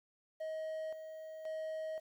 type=tone with tremolo; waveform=triangle; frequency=632 Hz; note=D#5; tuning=27 cents sharp; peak=-36 dBFS; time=0.4-2 s; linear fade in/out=10 ms; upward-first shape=square; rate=0.95 Hz; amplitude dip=55%; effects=11-bit